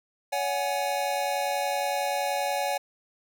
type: chord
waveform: square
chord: C# suspended fourth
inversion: none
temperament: equal with one note detuned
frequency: 566.3 / 740 / 830.6 Hz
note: C#5 / F#5 / G#5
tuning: +37 / 0 / 0 cents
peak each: -31 dBFS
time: 0.32-2.78 s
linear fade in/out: 10 ms
effects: none